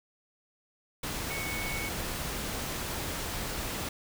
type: tone in noise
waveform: sine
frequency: 2217 Hz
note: C#7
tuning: in tune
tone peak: -36 dBFS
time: 1.3-1.89 s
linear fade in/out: 5 ms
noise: pink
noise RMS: -35 dBFS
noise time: 1.03-3.89 s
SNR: -4 dB
effects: none